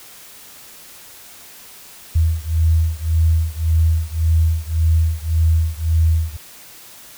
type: beating tone pair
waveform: sine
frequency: 80.2 / 82 Hz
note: E2 / E2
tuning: -47 / -9 cents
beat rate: 1.8 Hz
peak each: -16 / -17 dBFS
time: 2.15-6.37 s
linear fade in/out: 10 ms
effects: white hiss -41 dBFS RMS until 7.17 s